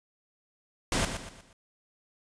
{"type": "noise with echo", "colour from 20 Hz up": "pink", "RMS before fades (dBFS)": -27, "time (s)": [0.92, 1.05], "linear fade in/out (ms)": 2, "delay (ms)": 120, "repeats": 4, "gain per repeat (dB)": -8, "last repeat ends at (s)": 1.53, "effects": ["resampled to 22050 Hz"]}